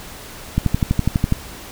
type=click train; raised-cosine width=5 ms; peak=-3 dBFS; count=10; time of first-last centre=0.58-1.324 s; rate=12.1 Hz; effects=pink hiss -36 dBFS RMS until 1.71 s